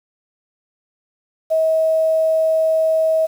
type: tone with quantisation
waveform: sine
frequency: 640 Hz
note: D#5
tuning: 49 cents sharp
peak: -13 dBFS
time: 1.5-3.27 s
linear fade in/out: 20 ms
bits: 7
effects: none